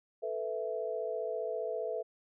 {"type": "chord", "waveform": "sine", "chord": "A suspended second", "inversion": "none", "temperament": "just", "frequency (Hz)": [440, 495, 660], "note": ["A4", "B4", "E5"], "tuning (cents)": [0, 4, 2], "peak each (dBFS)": [-37, -38, -37], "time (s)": [0.22, 2.03], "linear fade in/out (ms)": 20, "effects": []}